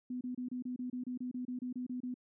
sine tone bursts, 249.9 Hz, B3, 21 cents sharp, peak -36 dBFS, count 15, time 0.1-2.142 s, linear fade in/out 5 ms, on 110 ms, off 28 ms, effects none

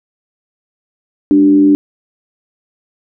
sine tone with frequency modulation, 293.8 Hz, D4, 1 cent sharp, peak -5 dBFS, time 1.31-1.75 s, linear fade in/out 0 ms, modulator 89 Hz, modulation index 0.42, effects none

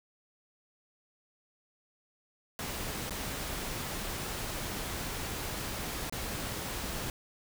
pink noise with dropouts, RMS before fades -37 dBFS, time 2.59-7.1 s, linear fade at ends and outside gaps 1 ms, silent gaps 3.096-3.107 / 6.097-6.124 s, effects none

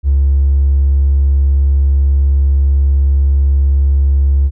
sine tone with hard clipping, 69.3 Hz, C#2, in tune, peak -8 dBFS, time 0.03-4.51 s, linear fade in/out 50 ms, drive 1 dB, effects none

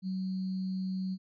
sine tone with sample-and-hold, 188 Hz, F#3, 28 cents sharp, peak -31 dBFS, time 0.02-1.18 s, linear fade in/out 50 ms, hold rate 4410 Hz, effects resampled to 11025 Hz

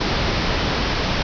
pink low-pass noise, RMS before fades -21 dBFS, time 0-1.23 s, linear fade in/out 10 ms, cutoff 5600 Hz, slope 96 dB/octave, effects none

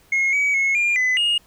sine tone with pitch steps, 2159 / 2271 / 2179 / 2403 / 2013 / 2855 Hz, C#7 / C#7 / C#7 / D7 / B6 / F7, -46 / +41 / -30 / +39 / +33 / +37 cents, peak -14 dBFS, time 0.12-1.38 s, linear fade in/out 5 ms, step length 210 ms, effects tanh soft clip ceiling -15 dBFS + pink hiss -55 dBFS RMS until 1.46 s

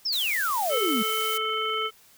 sine exponential sweep, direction down, 5588 to 202.1 Hz, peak -24 dBFS, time 0.05-1.03 s, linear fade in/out 10 ms
blue noise, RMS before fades -33 dBFS, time 0.12-1.38 s, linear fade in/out 10 ms
harmonic tone, 437.6 Hz, A4, 9 cents flat, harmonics 1 / 3 / 5 / 7, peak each -32 / -28 / -34 / -30 dBFS, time 0.69-1.91 s, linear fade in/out 50 ms
effects white hiss -56 dBFS RMS until 2.17 s

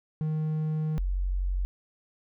triangle / sine tone pair in turn, 155.5 / 45.99 Hz, D#3 / F#1, -1 / -10 cents, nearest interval octave + major sixth, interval 2109 cents, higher first, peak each -24 / -25 dBFS, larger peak first, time 0.21-0.98 / 0.98-1.65 s, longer first, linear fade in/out 0 ms, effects none

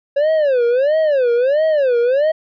triangle tone with vibrato, 548 Hz, C#5, 20 cents flat, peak -10 dBFS, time 0.16-2.32 s, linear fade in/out 10 ms, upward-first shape sine, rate 1.5 Hz, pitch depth 260 cents each way, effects resampled to 11025 Hz

